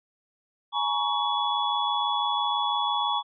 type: tone cluster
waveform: sine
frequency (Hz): 839 / 945 / 1117 / 3396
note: G#5 / A#5 / C#6 / G#7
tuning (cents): +17 / +23 / +13 / +38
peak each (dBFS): -29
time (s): 0.72-3.23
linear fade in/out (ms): 50
effects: none